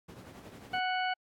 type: noise with tremolo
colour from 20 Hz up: brown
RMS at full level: -40 dBFS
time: 0.08-0.8 s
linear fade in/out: 10 ms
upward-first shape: triangle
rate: 11 Hz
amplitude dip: 50%
type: harmonic tone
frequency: 740 Hz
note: F#5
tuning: in tune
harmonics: 1 / 2 / 3 / 4 / 6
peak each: -31 / -35 / -39 / -39 / -49 dBFS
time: 0.73-1.14 s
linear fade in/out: 10 ms
effects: high-pass 150 Hz 12 dB/octave + AAC 64 kbps